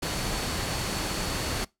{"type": "tone in noise", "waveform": "sine", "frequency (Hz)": 4435, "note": "C#8", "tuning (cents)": 0, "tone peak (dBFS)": -39, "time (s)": [0.02, 1.65], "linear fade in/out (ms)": 10, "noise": "pink", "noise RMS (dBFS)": -30, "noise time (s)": [0.02, 1.65], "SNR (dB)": -12, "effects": ["noise-tail reverb RT60 0.2 s tail -23 dB re dry", "low-pass 11000 Hz 12 dB/octave"]}